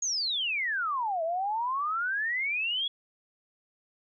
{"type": "exponential two-way sweep", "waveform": "sine", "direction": "down then up", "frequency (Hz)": [6750, 636, 3398], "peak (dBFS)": -27, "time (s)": [0.02, 2.88], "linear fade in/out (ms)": 5, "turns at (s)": 1.23, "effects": []}